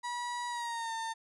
35% pulse tone with pitch glide, 968 to 903.2 Hz, B5 to A5, -35 to +45 cents, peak -33 dBFS, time 0.03-1.14 s, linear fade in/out 20 ms, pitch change -120 cents, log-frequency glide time 0.48-0.93 s, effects resampled to 24000 Hz

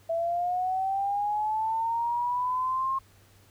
sine linear sweep, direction up, 658 to 1075 Hz, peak -25 dBFS, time 0.09-2.99 s, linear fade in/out 10 ms, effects added 98 Hz sine -58 dBFS peak until 3.5 s + pink hiss -60 dBFS RMS until 3.5 s

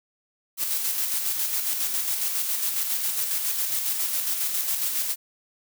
blue noise with tremolo, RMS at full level -25 dBFS, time 0.57-5.16 s, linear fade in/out 50 ms, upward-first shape square, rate 7.3 Hz, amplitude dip 35%, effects none

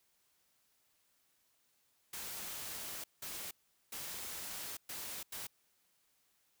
white noise bursts at uneven times, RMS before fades -44 dBFS, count 5, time 2.13-3.04 / 3.22-3.51 / 3.92-4.77 / 4.89-5.23 / 5.32-5.47 s, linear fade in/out 5 ms, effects white hiss -75 dBFS RMS until 6.6 s

